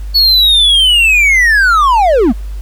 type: linear sweep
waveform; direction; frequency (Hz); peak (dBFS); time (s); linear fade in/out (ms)
triangle; down; 4435 to 196; -4; 0.14-2.33; 20
effects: added 50 Hz sine -19 dBFS peak until 2.61 s + pink hiss -43 dBFS RMS until 2.61 s